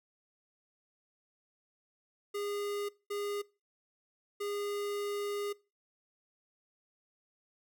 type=tone bursts at uneven times; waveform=square; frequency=408.5 Hz; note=G#4; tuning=29 cents flat; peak=-35 dBFS; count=3; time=2.34-2.89 / 3.1-3.42 / 4.4-5.53 s; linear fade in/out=10 ms; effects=noise-tail reverb RT60 0.3 s tail -22 dB re dry